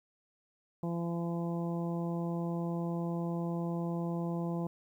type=harmonic tone; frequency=170 Hz; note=F3; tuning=46 cents flat; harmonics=1 / 2 / 3 / 4 / 5 / 6; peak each=-33 / -39 / -43 / -45 / -47 / -49 dBFS; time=0.83-4.67 s; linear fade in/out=2 ms; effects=11-bit